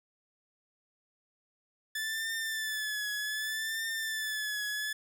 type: tone with vibrato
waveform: sawtooth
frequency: 1744 Hz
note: A6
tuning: 16 cents flat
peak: -29 dBFS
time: 1.95-4.93 s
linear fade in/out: 5 ms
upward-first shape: triangle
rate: 0.65 Hz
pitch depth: 63 cents each way
effects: none